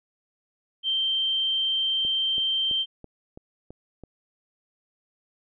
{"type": "tone", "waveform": "sine", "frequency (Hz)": 3136, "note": "G7", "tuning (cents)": 0, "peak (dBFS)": -22, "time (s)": [0.83, 2.86], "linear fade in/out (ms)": 50}
{"type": "click train", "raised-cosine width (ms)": 2, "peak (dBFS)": -28, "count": 7, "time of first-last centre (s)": [2.05, 4.037], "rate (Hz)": 3.02}
{"effects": []}